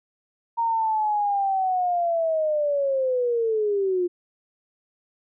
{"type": "linear sweep", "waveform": "sine", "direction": "down", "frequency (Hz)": [932.3, 349.2], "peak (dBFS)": -20, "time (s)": [0.57, 4.08], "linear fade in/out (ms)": 20, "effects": []}